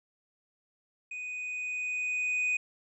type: tone with level ramp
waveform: triangle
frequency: 2489 Hz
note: D#7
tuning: in tune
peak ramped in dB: -35 to -24 dBFS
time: 1.11-2.57 s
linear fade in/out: 5 ms
effects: resampled to 22050 Hz

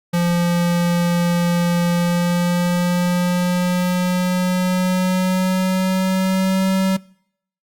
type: tone with pitch glide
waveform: square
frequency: 173.3 to 190.08 Hz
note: F3 to F#3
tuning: -13 to +47 cents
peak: -16 dBFS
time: 0.13-6.97 s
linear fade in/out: 10 ms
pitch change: +160 cents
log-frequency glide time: 1.93-6.66 s
effects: noise-tail reverb RT60 0.7 s tail -24 dB re dry + Opus 48 kbps

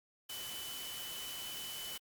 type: tone in noise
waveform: sine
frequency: 3005 Hz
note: F#7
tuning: 26 cents sharp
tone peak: -45 dBFS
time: 0.29-1.98 s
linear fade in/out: 10 ms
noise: white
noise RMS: -45 dBFS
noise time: 0.29-1.98 s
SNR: -3 dB
effects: Opus 48 kbps

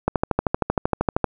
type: click train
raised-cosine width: 1 ms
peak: -4 dBFS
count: 16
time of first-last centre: 0.08-1.243 s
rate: 12.9 Hz
effects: none

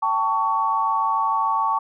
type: tone cluster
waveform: sine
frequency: 782 / 889 / 1122 Hz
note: G5 / A5 / C#6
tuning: -4 / +18 / +21 cents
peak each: -28 / -22 / -21 dBFS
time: 0.02-1.79 s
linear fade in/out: 10 ms
effects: none

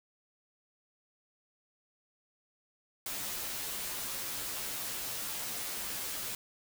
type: noise with comb filter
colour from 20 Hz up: white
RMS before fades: -38 dBFS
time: 3.06-6.35 s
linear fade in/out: 2 ms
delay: 12 ms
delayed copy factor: -0.85
effects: none

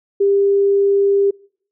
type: tone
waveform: sine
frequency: 398.4 Hz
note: G4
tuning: 28 cents sharp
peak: -11 dBFS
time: 0.2-1.31 s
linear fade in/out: 10 ms
effects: noise-tail reverb RT60 0.6 s tail -26 dB re dry

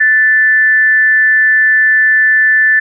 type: tone with amplitude modulation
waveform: sine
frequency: 1760 Hz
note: A6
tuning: in tune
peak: -4 dBFS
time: 0-2.8 s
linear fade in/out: 10 ms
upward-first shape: sine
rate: 264 Hz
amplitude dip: 40%
effects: none

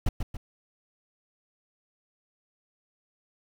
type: noise with echo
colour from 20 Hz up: brown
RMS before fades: -23 dBFS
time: 0.06-0.09 s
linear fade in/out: 5 ms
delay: 140 ms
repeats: 2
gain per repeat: -6 dB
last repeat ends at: 0.37 s
effects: none

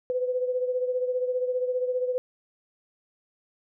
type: beating tone pair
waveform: sine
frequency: 501 / 516 Hz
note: B4 / C5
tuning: +25 / -24 cents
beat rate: 15 Hz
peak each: -25 / -32 dBFS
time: 0.1-2.18 s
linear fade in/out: 0 ms
effects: none

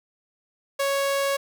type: tone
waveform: sawtooth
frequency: 554.4 Hz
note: C#5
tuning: in tune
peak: -18 dBFS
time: 0.79-1.37 s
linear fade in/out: 10 ms
effects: none

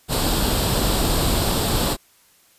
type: noise with comb filter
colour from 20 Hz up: pink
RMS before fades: -20 dBFS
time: 0.08-1.97 s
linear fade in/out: 50 ms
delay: 0.24 ms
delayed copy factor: +0.55
effects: white hiss -56 dBFS RMS until 2.58 s + resampled to 32000 Hz

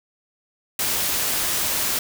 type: noise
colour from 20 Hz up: white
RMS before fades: -23 dBFS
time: 0.79-1.99 s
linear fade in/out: 2 ms
effects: none

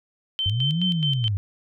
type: tone with tremolo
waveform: sine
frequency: 3095 Hz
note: G7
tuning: 23 cents flat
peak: -22 dBFS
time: 0.39-1.28 s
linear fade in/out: 0 ms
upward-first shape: square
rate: 4.7 Hz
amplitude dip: 75%
type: linear two-way sweep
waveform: sine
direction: up then down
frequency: 93.4 to 185 to 93.4 Hz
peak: -21 dBFS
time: 0.46-1.37 s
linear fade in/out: 0 ms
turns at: 0.85 s
effects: none

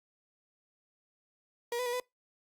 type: tone with pitch steps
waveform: 35% pulse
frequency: 476 / 499 / 483 / 498.8 Hz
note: A#4 / B4 / B4 / B4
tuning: +36 / +18 / -39 / +17 cents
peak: -30 dBFS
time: 1.72-2 s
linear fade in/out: 2 ms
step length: 70 ms
effects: noise-tail reverb RT60 0.2 s tail -25 dB re dry + Opus 48 kbps

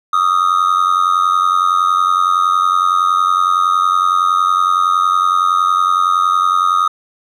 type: tone with amplitude modulation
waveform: triangle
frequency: 1244.5 Hz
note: D#6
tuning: in tune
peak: -5 dBFS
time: 0.13-6.88 s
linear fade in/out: 5 ms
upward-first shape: sine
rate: 90.8 Hz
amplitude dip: 85%
effects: none

